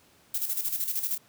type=noise with tremolo; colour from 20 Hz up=violet; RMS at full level=-28 dBFS; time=0.34-1.18 s; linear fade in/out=5 ms; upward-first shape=square; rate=13 Hz; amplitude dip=60%; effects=pink hiss -60 dBFS RMS until 1.28 s + high-pass 100 Hz 12 dB/octave